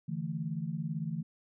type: chord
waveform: sine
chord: D suspended second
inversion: none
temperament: equal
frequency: 146.83 / 164.81 / 220 Hz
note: D3 / E3 / A3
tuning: 0 / 0 / 0 cents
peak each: -38 / -35 / -40 dBFS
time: 0.08-1.23 s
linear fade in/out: 10 ms
effects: none